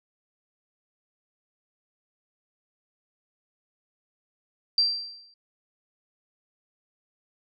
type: tone with exponential decay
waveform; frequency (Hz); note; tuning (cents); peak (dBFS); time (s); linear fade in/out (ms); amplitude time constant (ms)
sine; 4708; D8; +3; -16; 4.78-5.34; 2; 120
effects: none